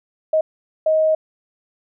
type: tone bursts at uneven times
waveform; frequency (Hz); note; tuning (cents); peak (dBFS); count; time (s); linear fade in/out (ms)
sine; 629; D#5; +19; -13; 2; 0.33-0.41 / 0.86-1.15; 5
effects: none